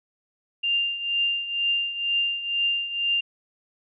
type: tone with tremolo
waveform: sine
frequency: 2794 Hz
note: F7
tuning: in tune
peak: -19 dBFS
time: 0.63-3.21 s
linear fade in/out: 10 ms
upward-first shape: triangle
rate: 2.1 Hz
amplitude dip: 75%
effects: none